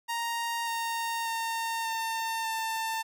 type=tone with pitch steps; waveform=sawtooth; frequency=932.3 / 922.7 / 913.1 / 903.7 / 894.3 Hz; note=A#5 / A#5 / A#5 / A5 / A5; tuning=0 / -18 / -36 / +46 / +28 cents; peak=-26 dBFS; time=0.08-3.03 s; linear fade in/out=20 ms; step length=590 ms; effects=none